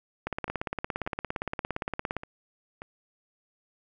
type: two click trains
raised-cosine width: 0.5 ms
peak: -15 / -24 dBFS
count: 34 / 5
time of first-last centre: 0.27-2.167 / 0.48-2.819 s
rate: 17.4 / 1.71 Hz
effects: none